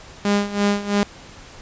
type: tone with tremolo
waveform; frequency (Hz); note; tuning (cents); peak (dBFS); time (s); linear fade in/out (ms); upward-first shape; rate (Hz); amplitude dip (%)
sawtooth; 203.4; G#3; -36; -11; 0.25-1.03; 0; sine; 3; 80
effects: pink hiss -42 dBFS RMS until 1.61 s + resampled to 16000 Hz